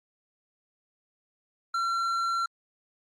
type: tone with tanh clipping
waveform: sine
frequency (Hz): 1361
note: F6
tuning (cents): -45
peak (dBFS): -27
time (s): 1.74-2.46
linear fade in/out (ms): 5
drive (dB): 9
effects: Opus 48 kbps